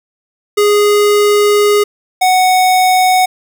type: tone pair in turn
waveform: square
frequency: 413.7 / 741.2 Hz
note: G#4 / F#5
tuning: -7 / +3 cents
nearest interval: minor seventh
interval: 1010 cents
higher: second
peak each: -8 dBFS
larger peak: neither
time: 0.57-1.84 / 2.21-3.26 s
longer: first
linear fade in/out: 10 ms
effects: none